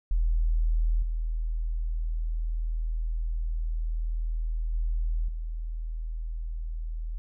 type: tone with level steps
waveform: sine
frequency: 40.32 Hz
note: E1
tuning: 38 cents flat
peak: -21 / -26 / -24 / -30 dBFS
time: 0.11-7.18 s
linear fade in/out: 0 ms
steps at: 1.02 / 4.73 / 5.28 s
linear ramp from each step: 5 ms
effects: none